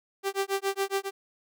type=tone with tremolo; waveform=sawtooth; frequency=392 Hz; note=G4; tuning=in tune; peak=-20 dBFS; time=0.23-1.11 s; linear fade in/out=50 ms; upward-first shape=sine; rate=7.2 Hz; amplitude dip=100%; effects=none